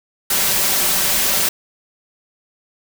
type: noise with comb filter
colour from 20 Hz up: white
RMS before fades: -17 dBFS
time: 0.3-1.49 s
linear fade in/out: 5 ms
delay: 5.2 ms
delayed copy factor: +0.5
effects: none